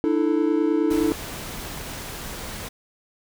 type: chord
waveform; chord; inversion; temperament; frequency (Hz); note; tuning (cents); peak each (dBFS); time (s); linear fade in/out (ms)
triangle; D suspended second; none; equal with one note detuned; 300 / 329.6 / 440; D4 / E4 / A4; +37 / 0 / 0; -20 / -20 / -23; 0.04-1.12; 0
type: noise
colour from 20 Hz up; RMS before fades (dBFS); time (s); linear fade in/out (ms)
pink; -34; 0.9-2.69; 10
effects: none